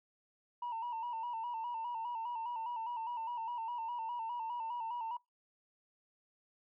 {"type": "tone with vibrato", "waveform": "sine", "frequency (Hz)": 932, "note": "A#5", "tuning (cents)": -1, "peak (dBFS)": -35, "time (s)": [0.62, 5.17], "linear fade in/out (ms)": 5, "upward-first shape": "square", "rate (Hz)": 4.9, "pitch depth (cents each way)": 60, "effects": ["noise-tail reverb RT60 0.2 s tail -25 dB re dry", "tanh soft clip ceiling -34 dBFS"]}